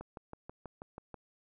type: click train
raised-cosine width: 1 ms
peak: -30 dBFS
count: 8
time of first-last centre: 0.01-1.143 s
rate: 6.18 Hz
effects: none